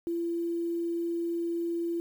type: tone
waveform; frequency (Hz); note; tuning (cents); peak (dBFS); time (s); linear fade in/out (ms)
sine; 339.4; F4; -49; -28; 0.07-2; 0
effects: 9-bit